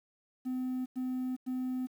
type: tone bursts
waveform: triangle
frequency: 255.2 Hz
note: C4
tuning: 43 cents flat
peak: -29 dBFS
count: 3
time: 0.45-1.872 s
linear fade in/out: 20 ms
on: 410 ms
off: 96 ms
effects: tanh soft clip ceiling -26 dBFS + 10-bit